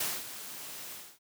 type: noise with ADSR envelope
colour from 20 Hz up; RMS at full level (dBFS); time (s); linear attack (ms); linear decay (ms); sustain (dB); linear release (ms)
white; -31; 0-1.19; 6; 230; -12; 280
effects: high-pass 100 Hz 12 dB/octave